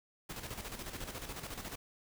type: noise with tremolo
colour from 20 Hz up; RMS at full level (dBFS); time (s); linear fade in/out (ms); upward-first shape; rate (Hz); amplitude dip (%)
pink; -42; 0.29-1.76; 10; square; 14; 55
effects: none